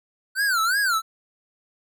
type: tone with vibrato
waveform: square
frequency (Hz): 1476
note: F#6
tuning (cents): -5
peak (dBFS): -20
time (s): 0.35-1.02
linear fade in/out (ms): 50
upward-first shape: sine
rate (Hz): 2.8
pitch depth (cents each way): 210
effects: none